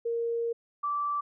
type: tone pair in turn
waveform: sine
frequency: 465.6 / 1164.1 Hz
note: A#4 / D6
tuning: -2 / -16 cents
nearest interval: octave + major third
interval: 1586 cents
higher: second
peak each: -27 dBFS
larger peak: neither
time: 0.05-0.53 / 0.83-1.21 s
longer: first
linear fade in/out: 10 ms
effects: none